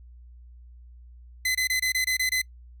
sawtooth tone bursts, 2032 Hz, B6, 49 cents sharp, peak -19 dBFS, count 8, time 1.45-2.417 s, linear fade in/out 5 ms, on 99 ms, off 25 ms, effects noise-tail reverb RT60 0.1 s tail -25 dB re dry + added 60 Hz sine -45 dBFS peak until 2.8 s

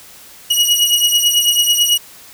sawtooth beating tone pair, 2897 / 2906.1 Hz, F#7 / F#7, -37 / -32 cents, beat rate 9.1 Hz, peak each -11 dBFS, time 0.5-1.98 s, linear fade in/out 10 ms, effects white hiss -40 dBFS RMS until 2.33 s

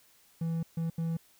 triangle tone bursts at uneven times, 164.81 Hz, E3, in tune, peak -27 dBFS, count 3, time 0.41-0.63 / 0.77-0.9 / 0.98-1.17 s, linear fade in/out 5 ms, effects white hiss -63 dBFS RMS until 1.39 s

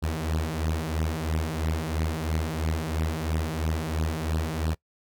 sawtooth beating tone pair, 77.78 / 80.78 Hz, D#2 / E2, 0 / -35 cents, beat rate 3 Hz, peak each -25 dBFS, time 0.02-4.75 s, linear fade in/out 20 ms, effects noise-tail reverb RT60 0.1 s tail -23 dB re dry

